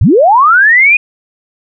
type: linear sweep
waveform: sine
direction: up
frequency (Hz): 61.74 to 2500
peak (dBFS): -3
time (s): 0.01-0.97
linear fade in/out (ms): 5
effects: none